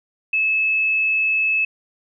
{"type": "tone", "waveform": "sine", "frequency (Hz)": 2600, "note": "E7", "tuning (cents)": -24, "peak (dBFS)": -16, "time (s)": [0.33, 1.65], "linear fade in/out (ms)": 5, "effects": []}